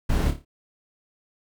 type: noise with echo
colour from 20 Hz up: brown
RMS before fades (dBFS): -22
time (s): 0.09-0.31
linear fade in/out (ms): 10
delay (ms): 28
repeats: 5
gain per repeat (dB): -7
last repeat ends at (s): 0.45
effects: none